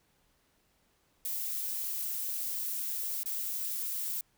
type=noise with dropouts; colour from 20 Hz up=violet; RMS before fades=-35 dBFS; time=1.25-4.21 s; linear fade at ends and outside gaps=2 ms; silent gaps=3.233-3.258 s; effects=pink hiss -71 dBFS RMS until 4.37 s